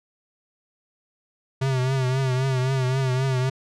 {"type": "tone with vibrato", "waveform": "square", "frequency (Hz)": 130.81, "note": "C3", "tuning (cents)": 0, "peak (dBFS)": -21, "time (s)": [1.61, 3.5], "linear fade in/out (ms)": 10, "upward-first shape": "triangle", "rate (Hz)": 3.8, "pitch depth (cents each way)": 71, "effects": ["low-pass 7000 Hz 12 dB/octave"]}